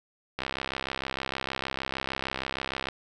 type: click train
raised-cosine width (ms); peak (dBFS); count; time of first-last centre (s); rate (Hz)
0.3; -14; 167; 0.39-2.886; 66.5
effects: none